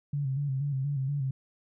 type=tone with vibrato; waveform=sine; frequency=138.3 Hz; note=C#3; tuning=4 cents flat; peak=-27 dBFS; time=0.13-1.31 s; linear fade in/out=5 ms; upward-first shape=square; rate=4.2 Hz; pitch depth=65 cents each way; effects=none